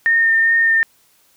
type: tone with vibrato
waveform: sine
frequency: 1822 Hz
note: A#6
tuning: 40 cents flat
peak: -11 dBFS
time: 0.06-0.83 s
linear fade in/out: 0 ms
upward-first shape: sine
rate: 2.5 Hz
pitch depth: 13 cents each way
effects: white hiss -56 dBFS RMS until 1.36 s